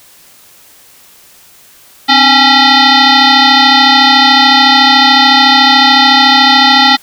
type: tone with frequency modulation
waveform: sine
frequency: 1396.9 Hz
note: F6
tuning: in tune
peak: -3 dBFS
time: 2.08-6.97 s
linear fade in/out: 20 ms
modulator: 552 Hz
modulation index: 5.5
effects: white hiss -41 dBFS RMS until 7.02 s